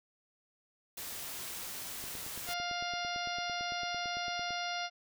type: noise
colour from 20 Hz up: white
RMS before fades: -42 dBFS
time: 0.97-2.54 s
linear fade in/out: 5 ms
type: click train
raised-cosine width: 2 ms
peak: -35 dBFS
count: 23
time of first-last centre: 2.04-4.506 s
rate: 8.92 Hz
type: harmonic tone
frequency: 702 Hz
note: F5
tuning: 9 cents sharp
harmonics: 1 / 2 / 3 / 4 / 5 / 6 / 7 / 8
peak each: -38 / -41 / -43 / -44 / -45 / -46 / -46 / -47 dBFS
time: 2.46-4.9 s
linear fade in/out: 50 ms
effects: none